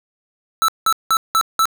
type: tone bursts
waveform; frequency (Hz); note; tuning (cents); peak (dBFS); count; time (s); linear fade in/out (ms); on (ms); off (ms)
square; 1318.5; E6; 0; -13; 5; 0.62-1.655; 0; 63; 180
effects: none